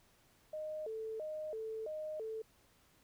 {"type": "tone with vibrato", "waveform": "sine", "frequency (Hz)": 522, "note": "C5", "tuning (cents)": -4, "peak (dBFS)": -39, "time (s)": [0.53, 2.42], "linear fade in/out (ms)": 5, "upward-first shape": "square", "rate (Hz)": 1.5, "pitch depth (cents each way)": 290, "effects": ["pink hiss -69 dBFS RMS until 3.03 s"]}